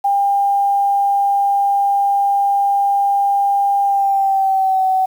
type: tone with pitch glide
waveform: sine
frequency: 800 to 756.8 Hz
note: G5 to F#5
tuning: +35 to +39 cents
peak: -12 dBFS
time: 0.04-5.06 s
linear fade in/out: 10 ms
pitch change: -96 cents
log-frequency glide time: 3.83-4.86 s
effects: 7-bit